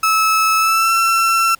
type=tone with pitch glide; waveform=35% pulse; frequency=1301 to 1345.3 Hz; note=E6 to E6; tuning=-23 to +35 cents; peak=-10 dBFS; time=0.03-1.55 s; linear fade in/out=5 ms; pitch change=+58 cents; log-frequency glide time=0.57-0.94 s; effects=pink hiss -50 dBFS RMS until 1.59 s + MP3 96 kbps